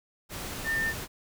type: tone in noise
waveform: sine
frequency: 1802 Hz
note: A6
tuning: 41 cents sharp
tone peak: -26 dBFS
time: 0.64-0.94 s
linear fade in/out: 50 ms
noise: pink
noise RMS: -37 dBFS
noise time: 0.29-1.08 s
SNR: +8 dB
effects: none